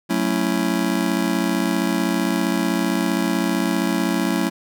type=chord; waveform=square; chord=F# minor seventh; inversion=none; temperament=just; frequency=185 / 222 / 277.5 / 333 Hz; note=F#3 / A3 / C#4 / E4; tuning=0 / +16 / +2 / +18 cents; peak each=-25 dBFS; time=0.09-4.5 s; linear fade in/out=20 ms; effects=none